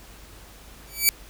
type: tone with exponential growth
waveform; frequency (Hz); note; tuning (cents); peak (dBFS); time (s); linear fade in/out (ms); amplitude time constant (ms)
5% pulse; 2300; D7; -37; -3; 0.87-1.09; 0; 46
effects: added 50 Hz sine -48 dBFS peak until 1.29 s + pink hiss -48 dBFS RMS until 1.29 s